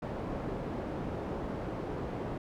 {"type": "low-pass noise", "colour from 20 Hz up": "white", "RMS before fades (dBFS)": -37, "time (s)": [0.02, 2.38], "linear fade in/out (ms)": 5, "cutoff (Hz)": 510, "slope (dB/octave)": 12, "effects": []}